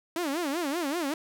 sawtooth tone with vibrato, 311.1 Hz, D#4, in tune, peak -24 dBFS, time 0.16-1.14 s, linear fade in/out 2 ms, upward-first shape sine, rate 5.2 Hz, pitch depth 240 cents each way, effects none

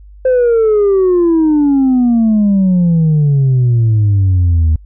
sine exponential sweep, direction down, 522 to 77.1 Hz, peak -5 dBFS, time 0.25-4.76 s, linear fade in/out 5 ms, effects tanh soft clip ceiling -6 dBFS + added 50 Hz sine -34 dBFS peak until 4.85 s

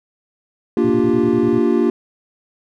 triangle chord, G minor seventh, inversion first, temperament equal, 233.1 / 293.7 / 349.2 / 392 Hz, Bb3 / D4 / F4 / G4, 0 / 0 / 0 / 0 cents, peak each -16 / -18 / -15 / -18 dBFS, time 0.77-1.9 s, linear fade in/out 2 ms
sine tone bursts, 119.1 Hz, A#2, 38 cents sharp, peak -24 dBFS, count 8, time 0.84-1.588 s, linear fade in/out 5 ms, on 62 ms, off 36 ms
effects none

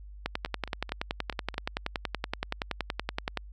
two click trains, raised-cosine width 0.3 ms, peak -24 / -13 dBFS, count 6 / 34, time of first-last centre 0.46-1.542 / 0.26-3.373 s, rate 4.62 / 10.6 Hz, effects added 50 Hz sine -43 dBFS peak until 3.52 s

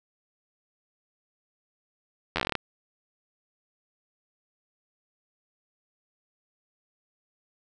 slowing click train, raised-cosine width 0.3 ms, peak -10 dBFS, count 11, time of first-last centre 2.36-2.553 s, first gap 11 ms, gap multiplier 1.12, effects none

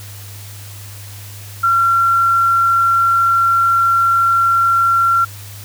sine tone, 1367 Hz, F6, 37 cents flat, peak -10 dBFS, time 1.63-5.25 s, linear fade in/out 10 ms, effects added 101 Hz sine -32 dBFS peak until 5.64 s + white hiss -37 dBFS RMS until 5.64 s

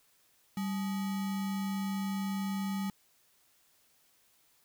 sine tone with sample-and-hold, 195.4 Hz, G3, 5 cents flat, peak -31 dBFS, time 0.57-2.9 s, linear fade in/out 2 ms, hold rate 1050 Hz, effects white hiss -68 dBFS RMS until 4.64 s

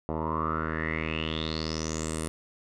10% pulse tone with low-pass filter sweep, 79.3 Hz, D#2, 33 cents sharp, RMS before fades -31 dBFS, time 0.09-2.28 s, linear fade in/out 0 ms, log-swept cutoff 780 to 9900 Hz, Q 8.2, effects none

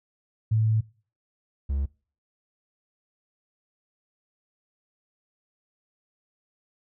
sine / triangle tone pair in turn, 110 / 69.3 Hz, A2 / C#2, 0 / 0 cents, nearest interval minor sixth, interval 800 cents, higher first, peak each -19 / -22 dBFS, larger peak first, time 0.51-0.81 / 1.69-1.86 s, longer first, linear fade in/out 10 ms, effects noise-tail reverb RT60 0.4 s tail -23 dB re dry

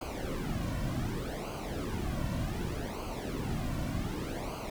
brown noise with flanger, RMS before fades -35 dBFS, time 0.01-4.7 s, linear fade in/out 5 ms, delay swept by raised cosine 0.54 to 2.44 ms, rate 0.66 Hz, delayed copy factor -0.75, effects none

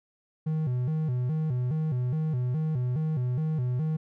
triangle tone with vibrato, 139.9 Hz, C#3, 16 cents sharp, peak -23 dBFS, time 0.46-3.97 s, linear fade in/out 10 ms, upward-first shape square, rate 2.4 Hz, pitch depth 200 cents each way, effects none

